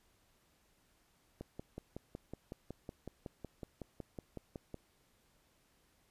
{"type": "click train", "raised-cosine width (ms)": 2, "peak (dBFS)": -30, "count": 19, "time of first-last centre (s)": [1.41, 4.743], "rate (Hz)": 5.4, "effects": ["pink hiss -72 dBFS RMS until 6.1 s", "resampled to 32000 Hz"]}